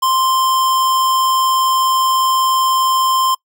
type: tone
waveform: square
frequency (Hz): 1046.5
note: C6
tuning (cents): 0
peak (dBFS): -13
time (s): 0.02-3.35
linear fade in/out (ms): 10
effects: noise-tail reverb RT60 0.1 s tail -24 dB re dry